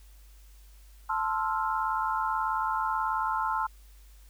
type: chord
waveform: sine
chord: F major seventh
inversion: first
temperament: equal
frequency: 880 / 1046.5 / 1318.5 / 1396.9 Hz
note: A5 / C6 / E6 / F6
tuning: 0 / 0 / 0 / 0 cents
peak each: -30 / -31 / -33 / -35 dBFS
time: 1.09-3.67 s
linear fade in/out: 10 ms
effects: added 50 Hz sine -50 dBFS peak until 4.29 s + white hiss -62 dBFS RMS until 4.29 s